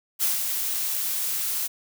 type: noise with ADSR envelope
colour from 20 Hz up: blue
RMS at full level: -22 dBFS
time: 0.19-1.68 s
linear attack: 39 ms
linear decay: 150 ms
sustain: -5 dB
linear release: 19 ms
effects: none